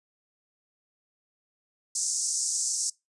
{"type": "band-pass noise", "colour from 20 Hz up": "white", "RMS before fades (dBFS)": -29, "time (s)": [1.95, 2.9], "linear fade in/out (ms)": 5, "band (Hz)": [5400, 8600], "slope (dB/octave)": 48, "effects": ["noise-tail reverb RT60 0.2 s tail -23 dB re dry", "resampled to 24000 Hz"]}